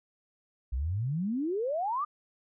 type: exponential sweep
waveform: sine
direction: up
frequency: 57.9 to 1244.5 Hz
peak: -28 dBFS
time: 0.72-2.05 s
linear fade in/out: 10 ms
effects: none